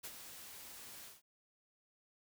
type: noise with ADSR envelope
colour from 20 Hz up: white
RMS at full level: -45 dBFS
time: 0.03-1.22 s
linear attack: 20 ms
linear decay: 52 ms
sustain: -7 dB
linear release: 170 ms
effects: none